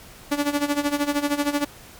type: tone with tremolo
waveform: sawtooth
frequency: 289.1 Hz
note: D4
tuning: 27 cents flat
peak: -14 dBFS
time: 0.31-1.65 s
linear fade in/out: 10 ms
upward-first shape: sine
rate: 13 Hz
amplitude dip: 80%
effects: pink hiss -45 dBFS RMS until 1.99 s + MP3 96 kbps